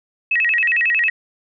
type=tone with vibrato; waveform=sine; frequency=2217 Hz; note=C#7; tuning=in tune; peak=-14 dBFS; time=0.31-1.1 s; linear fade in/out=5 ms; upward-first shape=square; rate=11 Hz; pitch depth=270 cents each way; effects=none